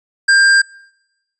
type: tone with hard clipping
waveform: sine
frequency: 1595 Hz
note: G6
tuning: 30 cents sharp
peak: -9 dBFS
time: 0.28-0.62 s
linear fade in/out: 10 ms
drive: 16 dB
effects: noise-tail reverb RT60 1.0 s tail -26 dB re dry + resampled to 22050 Hz